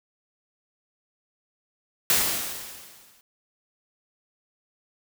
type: noise with exponential decay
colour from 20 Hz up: white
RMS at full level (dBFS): -19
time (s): 2.1-3.21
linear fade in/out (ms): 1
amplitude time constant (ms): 240
effects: none